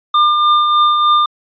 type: tone with tremolo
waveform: square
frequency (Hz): 1200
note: D6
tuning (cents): +37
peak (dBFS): -8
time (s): 0.14-1.26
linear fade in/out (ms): 5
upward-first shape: triangle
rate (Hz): 3.3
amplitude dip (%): 40
effects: resampled to 11025 Hz